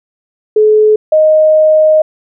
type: tone pair in turn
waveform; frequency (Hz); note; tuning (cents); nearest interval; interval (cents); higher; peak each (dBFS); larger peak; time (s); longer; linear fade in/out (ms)
sine; 428.3 / 621.6; A4 / D#5; -47 / -2; tritone; 645; second; -4; neither; 0.56-0.96 / 1.12-2.02; second; 5
effects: none

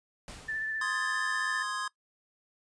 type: noise with exponential decay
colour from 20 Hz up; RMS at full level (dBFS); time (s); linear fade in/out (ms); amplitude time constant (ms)
pink; -43; 0.28-1.2; 1; 200
type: tone with vibrato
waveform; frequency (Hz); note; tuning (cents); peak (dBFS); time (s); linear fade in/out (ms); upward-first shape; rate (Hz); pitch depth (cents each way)
sine; 1760; A6; 0; -31; 0.48-1.63; 10; triangle; 15; 22
type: chord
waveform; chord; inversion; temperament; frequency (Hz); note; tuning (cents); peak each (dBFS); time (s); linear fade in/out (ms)
square; Ab major; first; equal; 1046.5 / 1244.5 / 1661.2; C6 / Eb6 / Ab6; 0 / 0 / 0; -37 / -39 / -36; 0.81-1.88; 5
effects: noise-tail reverb RT60 0.1 s tail -21 dB re dry + resampled to 22050 Hz

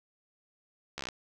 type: slowing click train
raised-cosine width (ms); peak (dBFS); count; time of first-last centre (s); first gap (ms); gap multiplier
0.2; -19; 8; 0.98-1.087; 14; 1.03
effects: none

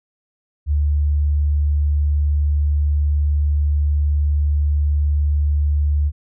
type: tone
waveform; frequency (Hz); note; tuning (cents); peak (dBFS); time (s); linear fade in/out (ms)
sine; 73.42; D2; 0; -14; 0.66-6.12; 50
effects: none

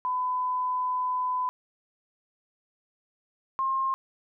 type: tone pair in turn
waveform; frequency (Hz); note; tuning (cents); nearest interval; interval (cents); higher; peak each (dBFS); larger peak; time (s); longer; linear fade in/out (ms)
sine; 1005 / 1065.1; B5 / C6; +30 / +30; minor second; 100; second; -25 / -24; second; 0.05-1.49 / 3.59-3.94; first; 0
effects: none

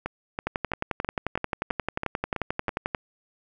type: two click trains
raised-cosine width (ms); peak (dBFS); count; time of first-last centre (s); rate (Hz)
0.5; -14 / -11; 9 / 29; 0.06-2.692 / 0.47-2.948; 3.04 / 11.3
effects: none

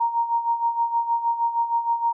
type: tone with tremolo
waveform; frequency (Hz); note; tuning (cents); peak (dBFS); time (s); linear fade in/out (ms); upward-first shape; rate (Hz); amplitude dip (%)
sine; 932.3; A#5; 0; -17; 0-2.13; 10; sine; 6.4; 70
effects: none

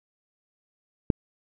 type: click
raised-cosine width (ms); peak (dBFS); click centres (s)
3; -7; 1.102
effects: none

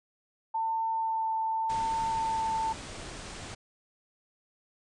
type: tone with vibrato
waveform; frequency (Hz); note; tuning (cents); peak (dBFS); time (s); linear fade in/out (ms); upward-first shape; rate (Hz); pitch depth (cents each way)
sine; 894; A5; +27; -27; 0.54-2.73; 10; sine; 0.88; 9
type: low-pass noise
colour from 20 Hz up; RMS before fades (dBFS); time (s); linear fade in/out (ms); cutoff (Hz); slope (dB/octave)
pink; -42; 1.69-3.55; 10; 9400; 96
effects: none

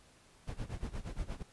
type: noise with tremolo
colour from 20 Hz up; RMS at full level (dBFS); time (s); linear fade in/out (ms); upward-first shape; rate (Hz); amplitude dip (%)
brown; -37; 0.47-1.43; 10; sine; 8.5; 90
effects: pink hiss -63 dBFS RMS until 1.52 s + resampled to 24000 Hz

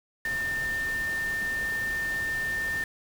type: tone in noise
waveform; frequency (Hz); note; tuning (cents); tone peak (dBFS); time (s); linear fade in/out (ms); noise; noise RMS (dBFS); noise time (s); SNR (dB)
sine; 1800; A6; +39; -27; 0.25-2.84; 2; pink; -40; 0.25-2.84; +10
effects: none

